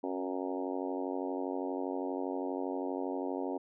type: harmonic tone with a mistuned harmonic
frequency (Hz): 92.5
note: F#2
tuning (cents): 0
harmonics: 3 / 4 / 5 / 6 / 7 / 8 / 9 / 10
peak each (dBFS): -37 / -39 / -41 / -43 / -44 / -45 / -46 / -47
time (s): 0.03-3.58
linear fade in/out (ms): 10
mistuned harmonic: 3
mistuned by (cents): -17
effects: none